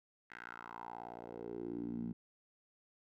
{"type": "tone with band-pass filter sweep", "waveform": "10% pulse", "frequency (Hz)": 58.6, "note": "A#1", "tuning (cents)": 10, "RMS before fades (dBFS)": -45, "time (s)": [0.3, 2.13], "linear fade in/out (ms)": 10, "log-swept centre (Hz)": [1800, 200], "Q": 4.2, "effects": []}